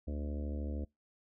harmonic tone, 73.2 Hz, D2, 5 cents flat, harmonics 1 / 3 / 4 / 5 / 6 / 7 / 8 / 9, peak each -36 / -44 / -45 / -52 / -55 / -50 / -54 / -57 dBFS, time 0.07-0.85 s, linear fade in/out 10 ms, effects noise-tail reverb RT60 0.2 s tail -26 dB re dry

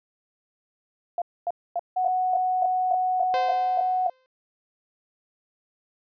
sine tone bursts, 696 Hz, F5, 6 cents flat, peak -23 dBFS, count 11, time 1.18-4.098 s, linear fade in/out 2 ms, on 38 ms, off 250 ms
sine tone, 739 Hz, F#5, 2 cents flat, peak -21 dBFS, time 1.96-4.08 s, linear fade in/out 10 ms
sawtooth tone with exponential decay, 517 Hz, C5, 21 cents flat, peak -21 dBFS, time 3.34-4.26 s, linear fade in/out 0 ms, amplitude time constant 200 ms
effects resampled to 11025 Hz

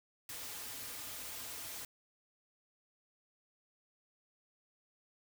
white noise with comb filter, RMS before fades -45 dBFS, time 0.29-1.85 s, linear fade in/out 2 ms, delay 5.3 ms, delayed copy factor -0.55, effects none

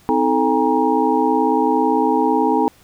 sine tone cluster, 259.1 / 317.1 / 436 / 811 / 942 Hz, C4 / D#4 / A4 / G#5 / A#5, -17 / +33 / -16 / -41 / +18 cents, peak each -20 dBFS, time 0.09-2.68 s, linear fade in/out 0 ms, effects pink hiss -51 dBFS RMS until 2.83 s

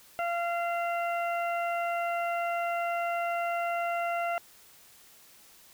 harmonic tone, 688 Hz, F5, 26 cents flat, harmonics 1 / 2 / 3 / 4, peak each -29 / -35 / -39 / -41 dBFS, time 0.19-4.38 s, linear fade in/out 0 ms, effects white hiss -56 dBFS RMS until 5.73 s

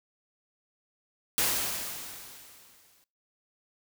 white noise with exponential decay, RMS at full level -25 dBFS, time 1.38-3.04 s, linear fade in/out 0 ms, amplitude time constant 360 ms, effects noise-tail reverb RT60 0.3 s tail -22 dB re dry

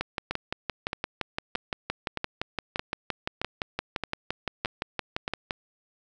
two click trains, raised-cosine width 0.3 ms, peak -12 / -13 dBFS, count 33 / 9, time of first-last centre 0.01-5.508 / 0.31-5.279 s, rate 5.82 / 1.61 Hz, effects none

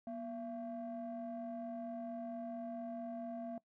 triangle ring-modulated tone, 217.9 Hz, A3, 17 cents flat, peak -35 dBFS, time 0.07-3.58 s, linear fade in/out 2 ms, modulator 458 Hz, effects noise-tail reverb RT60 0.1 s tail -22 dB re dry + tanh soft clip ceiling -35 dBFS

